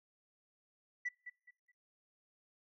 sine tone with echo, 1967 Hz, B6, 7 cents flat, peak -33 dBFS, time 1.05-1.09 s, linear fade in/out 10 ms, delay 210 ms, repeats 3, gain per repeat -11 dB, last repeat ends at 1.72 s, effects noise-tail reverb RT60 0.6 s tail -26 dB re dry + tanh soft clip ceiling -32 dBFS

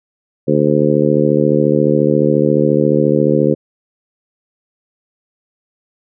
harmonic tone, 74.3 Hz, D2, 21 cents sharp, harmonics 2 / 3 / 4 / 5 / 6 / 7, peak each -17 / -17 / -17 / -17 / -17 / -17 dBFS, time 0.47-3.55 s, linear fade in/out 20 ms, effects none

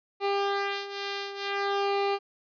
sawtooth tone with flanger, 399.1 Hz, G4, 31 cents sharp, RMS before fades -29 dBFS, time 0.2-2.19 s, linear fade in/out 50 ms, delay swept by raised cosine 1.9 to 2.61 ms, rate 0.55 Hz, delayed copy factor -0.7, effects resampled to 11025 Hz

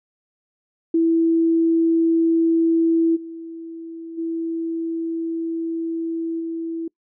sine tone with level steps, 329.6 Hz, E4, in tune, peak -14 / -31 / -22 / -24 dBFS, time 0.94-6.88 s, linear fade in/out 5 ms, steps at 3.15 / 4.17 / 6.39 s, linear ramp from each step 20 ms, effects noise-tail reverb RT60 0.1 s tail -25 dB re dry

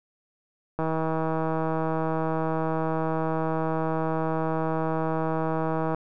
click train, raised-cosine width 1 ms, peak -14 dBFS, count 826, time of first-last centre 0.79-5.946 s, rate 160 Hz, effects none

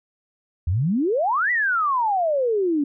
sine exponential two-way sweep, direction up then down, 77.3 to 2000 to 276.9 Hz, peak -18 dBFS, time 0.67-2.84 s, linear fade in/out 5 ms, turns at 1.51 s, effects none

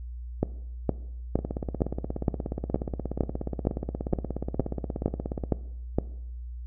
two click trains, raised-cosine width 2 ms, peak -17 / -9 dBFS, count 69 / 13, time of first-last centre 1.39-5.438 / 0.43-5.986 s, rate 16.8 / 2.16 Hz, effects noise-tail reverb RT60 0.8 s tail -19 dB re dry + added 60 Hz sine -35 dBFS peak until 6.66 s

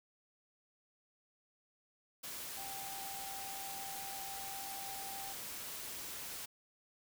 sine tone in noise, 784 Hz, G5, in tune, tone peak -47 dBFS, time 2.57-5.33 s, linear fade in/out 10 ms, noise white, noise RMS -45 dBFS, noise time 2.23-6.46 s, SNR -5 dB, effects none

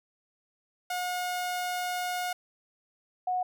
sawtooth / sine tone pair in turn, 721 / 731.9 Hz, F#5 / F#5, -45 / -19 cents, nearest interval unison, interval 26 cents, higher second, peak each -26 dBFS, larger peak neither, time 0.9-2.33 / 3.27-3.43 s, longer first, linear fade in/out 5 ms, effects none

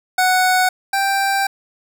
25% pulse tone pair in turn, 740 / 785.5 Hz, F#5 / G5, 0 / +3 cents, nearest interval minor second, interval 103 cents, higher second, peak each -9 / -12 dBFS, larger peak first, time 0.18-0.69 / 0.93-1.47 s, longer second, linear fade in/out 5 ms, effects none

